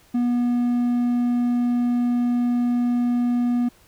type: tone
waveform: triangle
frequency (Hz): 242.4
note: B3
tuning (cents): -32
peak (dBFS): -16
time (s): 0.14-3.69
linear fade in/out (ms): 10
effects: pink hiss -55 dBFS RMS until 3.87 s